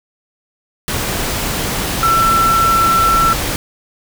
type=tone in noise; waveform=sine; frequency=1341 Hz; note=E6; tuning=29 cents sharp; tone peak=-10 dBFS; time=2.03-3.33 s; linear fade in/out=0 ms; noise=pink; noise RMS=-19 dBFS; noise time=0.88-3.56 s; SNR=+6 dB; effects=none